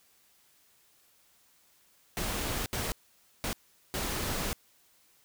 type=noise bursts at uneven times; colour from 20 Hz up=pink; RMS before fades=-33 dBFS; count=4; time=2.17-2.66 / 2.73-2.92 / 3.44-3.53 / 3.94-4.53 s; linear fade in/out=0 ms; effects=white hiss -65 dBFS RMS until 5.24 s